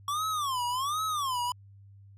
square tone with vibrato, 1114 Hz, C#6, 8 cents sharp, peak -29 dBFS, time 0.08-1.52 s, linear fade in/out 2 ms, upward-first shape sine, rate 1.3 Hz, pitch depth 250 cents each way, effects added 99 Hz sine -50 dBFS peak until 2.17 s + resampled to 32000 Hz

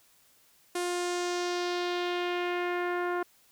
sawtooth tone with low-pass filter sweep, 353.7 Hz, F4, 22 cents sharp, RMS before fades -31 dBFS, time 0.75-3.23 s, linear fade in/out 5 ms, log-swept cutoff 10000 to 1400 Hz, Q 1.8, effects white hiss -63 dBFS RMS until 3.51 s

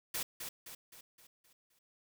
white noise with echo, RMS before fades -37 dBFS, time 0.14-0.23 s, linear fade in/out 5 ms, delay 260 ms, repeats 6, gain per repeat -6 dB, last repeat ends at 1.79 s, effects none

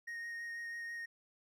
triangle tone with vibrato, 1862 Hz, A#6, 2 cents flat, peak -39 dBFS, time 0.07-1.06 s, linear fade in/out 10 ms, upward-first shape sine, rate 6.1 Hz, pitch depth 10 cents each way, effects none

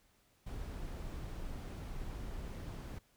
brown noise, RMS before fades -43 dBFS, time 0.46-2.99 s, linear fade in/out 10 ms, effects pink hiss -71 dBFS RMS until 3.16 s

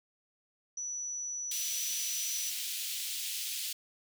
sine tone, 5920 Hz, F#8, in tune, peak -35 dBFS, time 0.77-2.5 s, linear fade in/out 5 ms
pink high-pass noise, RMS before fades -37 dBFS, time 1.51-3.73 s, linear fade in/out 5 ms, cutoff 2900 Hz, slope 24 dB/octave
effects none

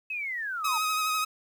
sine linear sweep, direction down, 2594 to 861 Hz, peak -30 dBFS, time 0.1-0.78 s, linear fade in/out 5 ms
sawtooth tone with vibrato, 1263 Hz, D#6, 26 cents sharp, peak -22 dBFS, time 0.64-1.25 s, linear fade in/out 10 ms, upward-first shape sine, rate 12 Hz, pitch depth 24 cents each way
effects 10-bit

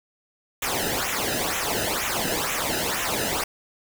pink noise with flanger, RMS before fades -26 dBFS, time 0.62-3.44 s, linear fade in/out 5 ms, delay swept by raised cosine 0.21 to 0.91 ms, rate 2.1 Hz, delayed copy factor -0.8, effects none

